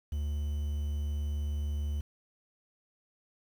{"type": "tone with quantisation", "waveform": "triangle", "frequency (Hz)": 73.42, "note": "D2", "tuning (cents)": 0, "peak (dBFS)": -28, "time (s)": [0.12, 2.01], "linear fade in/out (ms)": 5, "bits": 9, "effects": []}